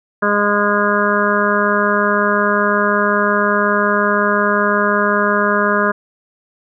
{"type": "harmonic tone", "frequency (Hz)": 205.5, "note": "G#3", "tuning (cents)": -18, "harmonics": [1, 2, 3, 5, 6, 7, 8], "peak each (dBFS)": [-20, -20, -20, -20, -20, -20, -20], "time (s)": [0.22, 5.92], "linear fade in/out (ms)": 10, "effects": []}